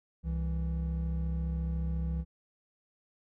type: tone pair together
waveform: triangle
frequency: 66.4 / 164.92 Hz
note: C2 / E3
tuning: +26 / +1 cents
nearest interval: octave + major third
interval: 1575 cents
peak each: -29 / -33 dBFS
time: 0.23-2.25 s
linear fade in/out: 50 ms
effects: none